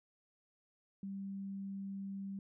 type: tone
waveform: sine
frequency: 196 Hz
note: G3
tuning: in tune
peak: -40 dBFS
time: 1.03-2.39 s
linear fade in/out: 2 ms
effects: none